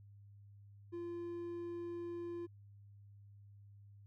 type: tone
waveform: triangle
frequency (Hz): 344.6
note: F4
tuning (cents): -23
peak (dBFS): -39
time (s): 0.92-2.47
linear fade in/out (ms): 20
effects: added 101 Hz sine -56 dBFS peak until 4.06 s